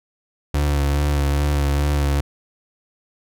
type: tone with vibrato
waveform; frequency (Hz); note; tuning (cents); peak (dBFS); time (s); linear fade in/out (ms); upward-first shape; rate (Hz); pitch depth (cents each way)
35% pulse; 71.8; D2; -39; -15; 0.54-2.21; 5; sine; 2.4; 32
effects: none